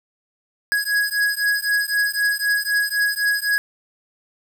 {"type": "beating tone pair", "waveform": "square", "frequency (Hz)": [1661.2, 1665.1], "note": ["G#6", "G#6"], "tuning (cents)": [0, 4], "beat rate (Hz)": 3.9, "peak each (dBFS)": [-22, -22], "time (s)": [0.72, 3.58], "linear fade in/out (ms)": 0, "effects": ["8-bit"]}